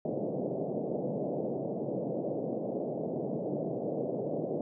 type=band-pass noise; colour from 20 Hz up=white; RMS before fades=-34 dBFS; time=0.05-4.61 s; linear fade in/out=2 ms; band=130 to 640 Hz; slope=48 dB/octave; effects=none